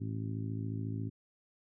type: harmonic tone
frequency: 54.1 Hz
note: A1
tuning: 29 cents flat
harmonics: 2 / 3 / 4 / 5 / 6 / 7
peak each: -36 / -43 / -45 / -42 / -52 / -51 dBFS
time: 0-1.1 s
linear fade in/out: 20 ms
effects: none